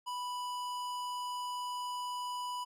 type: tone with hard clipping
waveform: sine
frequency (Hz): 987.8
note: B5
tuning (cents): 0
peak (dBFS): -38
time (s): 0.06-2.65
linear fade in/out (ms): 20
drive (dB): 17
effects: none